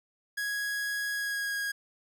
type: tone with pitch glide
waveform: 45% pulse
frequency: 1661.2 to 1641.2 Hz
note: G#6 to G#6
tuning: 0 to -21 cents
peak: -30 dBFS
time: 0.37-1.72 s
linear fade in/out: 10 ms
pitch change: -21 cents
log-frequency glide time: 1.13-1.56 s
effects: none